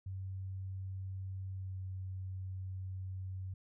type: tone with pitch glide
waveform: sine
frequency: 95.1 to 94.01 Hz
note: F#2 to F#2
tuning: +48 to +28 cents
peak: -39 dBFS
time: 0.06-3.54 s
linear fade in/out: 5 ms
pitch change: -20 cents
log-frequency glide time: 1.53-1.77 s
effects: none